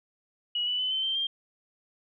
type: tone with pitch steps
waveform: sine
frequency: 2916 / 2969 / 3022 / 3077 / 3133 / 3189 Hz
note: F#7 / F#7 / F#7 / G7 / G7 / G7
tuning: -26 / +5 / +36 / -33 / -2 / +29 cents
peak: -26 dBFS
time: 0.55-1.27 s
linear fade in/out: 5 ms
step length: 120 ms
effects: none